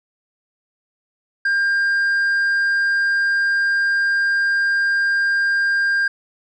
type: tone with tanh clipping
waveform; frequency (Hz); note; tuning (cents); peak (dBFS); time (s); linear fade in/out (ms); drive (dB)
sine; 1600; G6; +35; -16; 1.45-6.08; 5; 3
effects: none